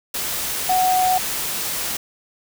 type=tone in noise; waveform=sine; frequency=740 Hz; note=F#5; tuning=in tune; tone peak=-15 dBFS; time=0.69-1.18 s; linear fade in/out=5 ms; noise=white; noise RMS=-25 dBFS; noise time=0.14-1.97 s; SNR=+7 dB; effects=none